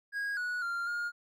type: tone with pitch steps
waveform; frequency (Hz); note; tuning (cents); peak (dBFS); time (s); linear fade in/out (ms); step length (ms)
triangle; 1642 / 1465 / 1390 / 1420; G#6 / F#6 / F6 / F6; -20 / -18 / -9 / +28; -30; 0.12-1.12; 50; 250
effects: none